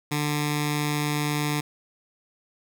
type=tone with notch filter; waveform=10% pulse; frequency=148.2 Hz; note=D3; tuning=16 cents sharp; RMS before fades=-26 dBFS; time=0.11-1.61 s; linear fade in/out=10 ms; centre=570 Hz; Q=0.81; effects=none